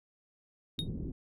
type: low-pass noise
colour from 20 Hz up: white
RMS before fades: -38 dBFS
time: 0.78-1.12 s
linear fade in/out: 5 ms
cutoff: 260 Hz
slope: 24 dB/octave
type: tone with exponential decay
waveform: triangle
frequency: 3729 Hz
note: A#7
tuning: in tune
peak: -27 dBFS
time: 0.79-0.88 s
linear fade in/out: 0 ms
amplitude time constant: 19 ms
effects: none